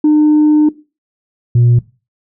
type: tone pair in turn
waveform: sine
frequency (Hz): 302.6 / 120.09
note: D#4 / B2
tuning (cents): -48 / -48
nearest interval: octave + major third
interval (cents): 1600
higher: first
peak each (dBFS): -4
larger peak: neither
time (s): 0.04-0.69 / 1.55-1.79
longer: first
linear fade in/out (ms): 5
effects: noise-tail reverb RT60 0.3 s tail -19 dB re dry + tanh soft clip ceiling -4 dBFS